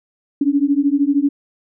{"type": "beating tone pair", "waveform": "sine", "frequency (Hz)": [277.2, 290.2], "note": ["C#4", "D4"], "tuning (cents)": [0, -21], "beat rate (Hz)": 13, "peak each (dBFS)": [-16, -16], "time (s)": [0.41, 1.29], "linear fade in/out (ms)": 5, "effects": []}